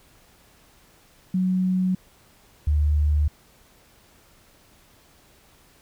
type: tone pair in turn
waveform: sine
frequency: 185 / 74.53 Hz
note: F#3 / D2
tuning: 0 / +26 cents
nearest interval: octave + major third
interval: 1574 cents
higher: first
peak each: -19 / -17 dBFS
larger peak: second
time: 1.34-1.95 / 2.67-3.28 s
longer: neither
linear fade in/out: 5 ms
effects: pink hiss -56 dBFS RMS until 5.81 s

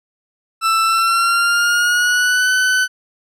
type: tone with pitch glide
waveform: 40% pulse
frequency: 1328 to 1507.9 Hz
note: E6 to F#6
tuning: +12 to +32 cents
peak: -12 dBFS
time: 0.61-2.88 s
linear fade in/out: 50 ms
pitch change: +220 cents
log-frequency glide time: 0.83-2.51 s
effects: low-pass 11000 Hz 12 dB/octave

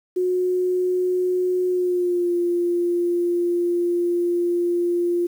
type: tone with pitch glide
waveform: sine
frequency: 364.3 to 348.5 Hz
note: F#4 to F4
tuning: -27 to -4 cents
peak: -18 dBFS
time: 0.16-5.27 s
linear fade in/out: 10 ms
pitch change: -77 cents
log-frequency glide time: 1.68-2.34 s
effects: 8-bit

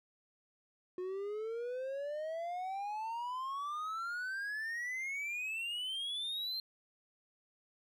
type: exponential sweep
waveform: triangle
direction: up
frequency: 360 to 4186 Hz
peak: -35 dBFS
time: 0.98-6.6 s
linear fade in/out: 2 ms
effects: none

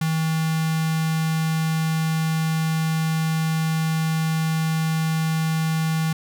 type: tone with notch filter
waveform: square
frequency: 160 Hz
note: D#3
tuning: 49 cents sharp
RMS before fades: -22 dBFS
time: 0.01-6.13 s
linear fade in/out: 5 ms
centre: 440 Hz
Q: 0.85
effects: none

